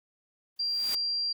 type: noise with exponential growth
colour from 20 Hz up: white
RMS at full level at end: -34 dBFS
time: 0.56-0.95 s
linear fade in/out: 5 ms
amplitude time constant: 84 ms
type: tone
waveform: sine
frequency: 4744 Hz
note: D8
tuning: 17 cents sharp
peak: -27 dBFS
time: 0.59-1.33 s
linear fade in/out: 10 ms
effects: none